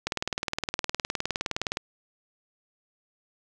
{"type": "click train", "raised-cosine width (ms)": 0.2, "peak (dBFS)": -10, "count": 34, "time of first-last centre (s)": [0.07, 1.771], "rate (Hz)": 19.4, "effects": []}